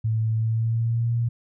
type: tone with pitch glide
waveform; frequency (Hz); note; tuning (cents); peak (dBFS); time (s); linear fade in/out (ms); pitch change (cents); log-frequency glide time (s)
sine; 111 to 117.6; A2 to A#2; +16 to +16; -20; 0.04-1.29; 10; +100; 0.35-1.14
effects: none